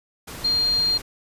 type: tone in noise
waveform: sine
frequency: 4200 Hz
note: C8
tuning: 6 cents sharp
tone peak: -18 dBFS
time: 0.44-0.98 s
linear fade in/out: 10 ms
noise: pink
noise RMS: -36 dBFS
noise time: 0.27-1.02 s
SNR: +15 dB
effects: resampled to 32000 Hz